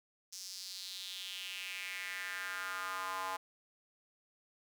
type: tone with high-pass filter sweep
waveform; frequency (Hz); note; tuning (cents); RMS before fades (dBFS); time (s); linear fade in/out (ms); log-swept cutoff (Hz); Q
square; 94; F#2; +28; -42; 0.32-3.37; 10; 5700 to 920; 3.6
effects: none